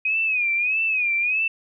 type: tone with vibrato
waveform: sine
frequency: 2499 Hz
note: D#7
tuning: 7 cents sharp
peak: -19 dBFS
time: 0.05-1.48 s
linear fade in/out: 5 ms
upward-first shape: sine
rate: 1.6 Hz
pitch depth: 110 cents each way
effects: none